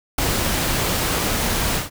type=noise with ADSR envelope; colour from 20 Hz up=pink; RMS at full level=-18 dBFS; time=0.18-1.9 s; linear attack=6 ms; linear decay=3 ms; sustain=-3 dB; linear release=140 ms; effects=none